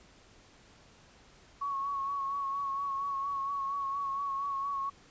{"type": "tone with vibrato", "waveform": "sine", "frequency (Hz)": 1108.7, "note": "C#6", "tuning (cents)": 0, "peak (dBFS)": -31, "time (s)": [1.61, 4.9], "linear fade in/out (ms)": 10, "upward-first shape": "sine", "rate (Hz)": 4.3, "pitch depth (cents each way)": 31, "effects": ["pink hiss -59 dBFS RMS until 5.1 s", "resampled to 16000 Hz"]}